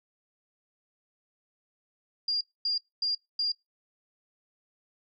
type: tone bursts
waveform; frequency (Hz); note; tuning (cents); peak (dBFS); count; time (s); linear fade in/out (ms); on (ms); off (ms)
sine; 4806; D8; +39; -25; 4; 2.28-3.52; 5; 130; 240
effects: noise-tail reverb RT60 0.2 s tail -26 dB re dry